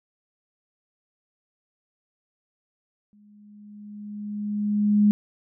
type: tone with exponential growth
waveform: sine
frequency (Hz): 207.7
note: G#3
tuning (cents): 0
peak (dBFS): -13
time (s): 3.13-5.11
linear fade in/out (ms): 0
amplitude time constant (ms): 430
effects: none